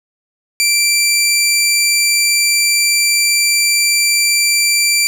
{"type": "tone", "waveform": "15% pulse", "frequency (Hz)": 2349, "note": "D7", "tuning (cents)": 0, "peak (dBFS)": -4, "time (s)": [0.6, 5.07], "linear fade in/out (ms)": 0, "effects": []}